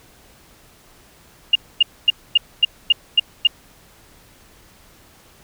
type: tone bursts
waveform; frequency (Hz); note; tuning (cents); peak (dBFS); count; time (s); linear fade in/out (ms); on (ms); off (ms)
sine; 2830; F7; +22; -8; 8; 1.53-3.472; 5; 24; 250
effects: pink hiss -50 dBFS RMS until 5.43 s